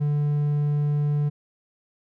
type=tone; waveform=triangle; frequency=146.83 Hz; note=D3; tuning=in tune; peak=-18 dBFS; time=0-1.3 s; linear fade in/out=20 ms; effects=none